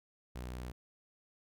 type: tone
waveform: sawtooth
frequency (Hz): 61.74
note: B1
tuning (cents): 0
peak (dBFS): -37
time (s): 0.35-0.72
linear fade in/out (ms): 10
effects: none